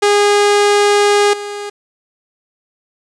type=tone with level steps; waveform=sawtooth; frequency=410 Hz; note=G#4; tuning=22 cents flat; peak=-5 / -19 dBFS; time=0.02-1.7 s; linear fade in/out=10 ms; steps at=1.33 s; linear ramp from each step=5 ms; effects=resampled to 22050 Hz + 7-bit